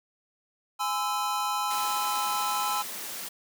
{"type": "chord", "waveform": "square", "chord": "Ab augmented", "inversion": "none", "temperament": "equal with one note detuned", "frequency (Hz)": [830.6, 1020.8, 1318.5], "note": ["Ab5", "C6", "E6"], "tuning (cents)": [0, -43, 0], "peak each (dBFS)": -32, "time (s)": [0.79, 2.83], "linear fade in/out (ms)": 20}
{"type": "high-pass noise", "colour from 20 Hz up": "white", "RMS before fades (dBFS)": -37, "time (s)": [1.7, 3.29], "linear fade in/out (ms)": 10, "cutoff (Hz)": 160, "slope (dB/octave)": 24}
{"effects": []}